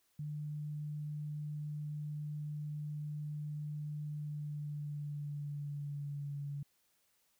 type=tone with pitch glide; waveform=sine; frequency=149.4 to 142.82 Hz; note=D3 to D3; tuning=+30 to -48 cents; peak=-38 dBFS; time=0.19-6.63 s; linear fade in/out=5 ms; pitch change=-78 cents; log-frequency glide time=4.11-6.35 s; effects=white hiss -75 dBFS RMS until 7.39 s